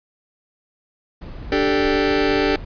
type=noise; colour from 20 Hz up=brown; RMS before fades=-32 dBFS; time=1.21-2.65 s; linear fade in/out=10 ms
type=chord; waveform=sawtooth; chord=D suspended fourth; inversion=none; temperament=just; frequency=293.7 / 391.6 / 440.5 Hz; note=D4 / G4 / A4; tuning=0 / -2 / +2 cents; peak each=-16 / -16 / -17 dBFS; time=1.52-2.56 s; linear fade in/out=2 ms
effects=resampled to 11025 Hz